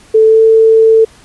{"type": "tone with pitch glide", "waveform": "sine", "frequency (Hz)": [439.9, 445.5], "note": ["A4", "A4"], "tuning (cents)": [0, 22], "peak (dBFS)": -3, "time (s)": [0.14, 1.05], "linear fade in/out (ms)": 10, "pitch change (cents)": 22, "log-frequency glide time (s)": [0.25, 0.42], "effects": ["pink hiss -42 dBFS RMS until 1.24 s", "resampled to 24000 Hz"]}